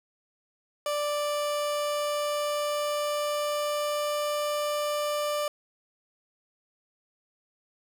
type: tone with pitch glide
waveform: 30% pulse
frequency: 588 to 591.7 Hz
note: D5 to D5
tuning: +2 to +13 cents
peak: -24 dBFS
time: 0.86-5.48 s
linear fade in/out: 2 ms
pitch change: +11 cents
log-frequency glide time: 1.52-4.42 s
effects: none